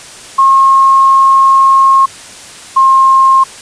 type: tone pair in turn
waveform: sine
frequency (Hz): 1078 / 1066.2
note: C#6 / C6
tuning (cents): -49 / +32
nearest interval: unison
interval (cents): 19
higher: first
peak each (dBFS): -3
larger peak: neither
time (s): 0.38-2.06 / 2.76-3.44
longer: first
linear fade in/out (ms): 10
effects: white hiss -31 dBFS RMS until 3.61 s + resampled to 22050 Hz